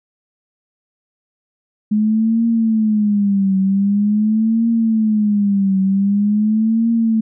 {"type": "tone with vibrato", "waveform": "sine", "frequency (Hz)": 209.9, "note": "G#3", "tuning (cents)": 19, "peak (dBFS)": -12, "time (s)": [1.91, 7.21], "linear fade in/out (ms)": 10, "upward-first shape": "triangle", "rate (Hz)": 0.45, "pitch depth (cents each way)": 170, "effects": []}